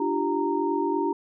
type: tone cluster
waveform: sine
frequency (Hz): 296.4 / 345 / 388.4 / 926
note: D4 / F4 / G4 / A#5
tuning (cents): +16 / -21 / -16 / -12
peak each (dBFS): -28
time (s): 0-1.13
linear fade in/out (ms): 5
effects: none